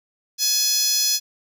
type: tone with high-pass filter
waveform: 10% pulse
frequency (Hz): 845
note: G#5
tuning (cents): +30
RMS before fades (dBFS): -20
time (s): 0.38-1.2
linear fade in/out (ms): 50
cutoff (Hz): 5600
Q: 2.4
effects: none